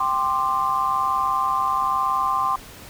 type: chord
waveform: sine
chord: G suspended fourth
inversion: none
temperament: equal with one note detuned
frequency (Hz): 784 / 1046.5 / 1187.6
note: G5 / C6 / D6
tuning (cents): 0 / 0 / +19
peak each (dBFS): -27 / -21 / -24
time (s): 0-2.56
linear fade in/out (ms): 5
effects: pink hiss -42 dBFS RMS until 2.89 s